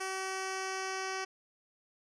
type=tone with low-pass filter sweep; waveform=10% pulse; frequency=380.4 Hz; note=F#4; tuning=48 cents sharp; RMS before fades=-37 dBFS; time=0-1.25 s; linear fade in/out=10 ms; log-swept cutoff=8500 to 5600 Hz; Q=1.5; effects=none